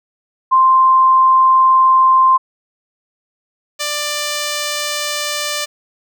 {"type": "tone pair in turn", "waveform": ["sine", "5% pulse"], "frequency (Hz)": [1046.5, 591.8], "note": ["C6", "D5"], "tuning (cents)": [0, 13], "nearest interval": "minor seventh", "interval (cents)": 987, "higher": "first", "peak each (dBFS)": -7, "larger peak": "neither", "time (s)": [[0.51, 2.38], [3.79, 5.66]], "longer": "neither", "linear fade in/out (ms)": 20, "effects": []}